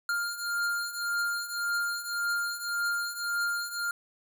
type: beating tone pair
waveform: square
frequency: 1402 / 1403.8 Hz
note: F6 / F6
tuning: +6 / +9 cents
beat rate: 1.8 Hz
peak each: -35 / -31 dBFS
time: 0.09-3.91 s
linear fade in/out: 2 ms
effects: none